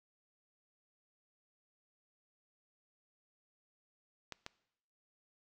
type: clicks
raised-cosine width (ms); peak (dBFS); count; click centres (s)
0.2; -25; 2; 4.323 / 4.464
effects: noise-tail reverb RT60 0.8 s tail -21 dB re dry